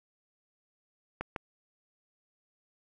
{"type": "clicks", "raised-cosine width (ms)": 0.5, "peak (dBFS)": -19, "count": 2, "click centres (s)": [1.21, 1.362], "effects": []}